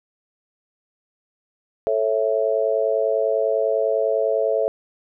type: chord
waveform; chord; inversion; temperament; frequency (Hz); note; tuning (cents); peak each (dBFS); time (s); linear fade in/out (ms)
sine; A major; none; just; 440 / 550 / 660; A4 / C#5 / E5; 0 / -14 / +2; -22; 1.87-4.68; 0
effects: none